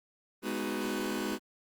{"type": "chord", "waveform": "sawtooth", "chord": "G# minor seventh", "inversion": "none", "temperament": "just", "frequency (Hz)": [207.7, 249.2, 311.5, 373.8], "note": ["G#3", "B3", "D#4", "F#4"], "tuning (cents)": [0, 16, 2, 18], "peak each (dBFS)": -33, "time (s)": [0.42, 1.39], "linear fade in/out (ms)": 50, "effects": ["Opus 24 kbps"]}